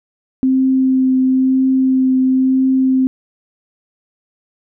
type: tone with vibrato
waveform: sine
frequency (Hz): 261.2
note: C4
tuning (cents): -3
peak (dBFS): -10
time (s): 0.43-3.07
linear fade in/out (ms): 0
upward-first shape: triangle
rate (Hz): 1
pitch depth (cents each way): 13
effects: none